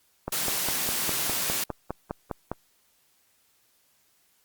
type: click train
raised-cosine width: 1 ms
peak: -15 dBFS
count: 12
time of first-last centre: 0.28-2.516 s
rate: 4.92 Hz
type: high-pass noise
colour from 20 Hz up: white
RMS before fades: -28 dBFS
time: 0.32-1.64 s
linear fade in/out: 5 ms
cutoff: 100 Hz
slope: 24 dB/octave
effects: white hiss -66 dBFS RMS until 4.44 s + Opus 48 kbps